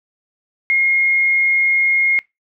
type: tone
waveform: sine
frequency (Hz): 2145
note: C7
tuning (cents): +42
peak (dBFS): -12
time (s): 0.7-2.19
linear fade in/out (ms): 0
effects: noise-tail reverb RT60 0.2 s tail -23 dB re dry